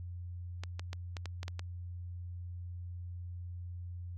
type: clicks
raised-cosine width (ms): 0.2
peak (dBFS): -24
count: 8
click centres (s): 0.636 / 0.795 / 0.931 / 1.168 / 1.257 / 1.431 / 1.481 / 1.594
effects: added 88 Hz sine -40 dBFS peak until 4.17 s